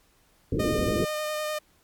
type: low-pass noise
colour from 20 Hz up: white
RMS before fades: -26 dBFS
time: 0.52-1.05 s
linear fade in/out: 5 ms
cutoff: 500 Hz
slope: 96 dB/octave
type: tone with vibrato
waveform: sawtooth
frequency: 610 Hz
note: D#5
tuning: 34 cents flat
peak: -24 dBFS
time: 0.59-1.59 s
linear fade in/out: 10 ms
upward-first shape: square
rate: 10 Hz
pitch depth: 10 cents each way
effects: pink hiss -63 dBFS RMS until 1.83 s + MP3 96 kbps